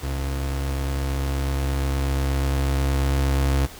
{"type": "tone with level ramp", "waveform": "35% pulse", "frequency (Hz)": 68.4, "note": "C#2", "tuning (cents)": -23, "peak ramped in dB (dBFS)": [-23, -16], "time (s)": [0.02, 3.67], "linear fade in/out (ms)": 20, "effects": ["pink hiss -41 dBFS RMS until 3.79 s"]}